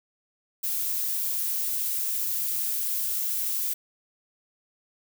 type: noise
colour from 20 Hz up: violet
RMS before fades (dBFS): -28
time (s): 0.63-3.74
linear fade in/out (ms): 10
effects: none